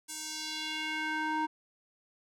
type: tone with band-pass filter sweep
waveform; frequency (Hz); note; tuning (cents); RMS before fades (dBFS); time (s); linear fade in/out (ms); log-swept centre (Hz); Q
square; 311.1; D#4; 0; -35; 0.08-1.47; 20; 8500 to 930; 1.7
effects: none

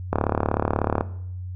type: click train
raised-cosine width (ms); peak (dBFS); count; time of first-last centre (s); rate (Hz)
1; -6; 33; 0.13-1.009; 36.4
effects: noise-tail reverb RT60 0.7 s tail -17 dB re dry + added 91 Hz sine -30 dBFS peak until 1.55 s

